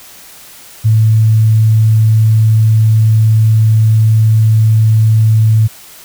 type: tone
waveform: sine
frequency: 110 Hz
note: A2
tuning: in tune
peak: -5 dBFS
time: 0.84-5.68 s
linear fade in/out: 20 ms
effects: white hiss -36 dBFS RMS until 6.04 s